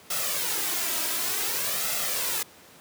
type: noise with flanger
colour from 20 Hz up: white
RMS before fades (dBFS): -28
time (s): 0.1-2.43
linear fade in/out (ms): 5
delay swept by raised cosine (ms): 1.5 to 3.1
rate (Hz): 0.55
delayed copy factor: +0.6
effects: pink hiss -51 dBFS RMS until 2.8 s + high-pass 150 Hz 12 dB/octave